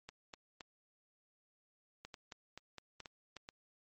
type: clicks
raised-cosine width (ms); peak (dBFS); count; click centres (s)
0.2; -30; 12; 0.09 / 0.338 / 0.608 / 2.05 / 2.142 / 2.322 / 2.576 / 2.783 / 3.003 / 3.058 / 3.367 / 3.489
effects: MP3 32 kbps